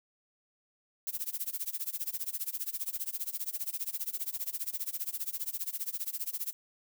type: noise with tremolo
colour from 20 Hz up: violet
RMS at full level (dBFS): -33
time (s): 1.07-6.53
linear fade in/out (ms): 0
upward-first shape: sine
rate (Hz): 15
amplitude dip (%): 95
effects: none